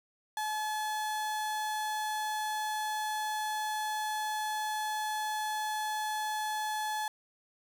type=tone; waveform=35% pulse; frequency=857 Hz; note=A5; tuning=46 cents flat; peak=-30 dBFS; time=0.37-7.08 s; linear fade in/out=2 ms; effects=none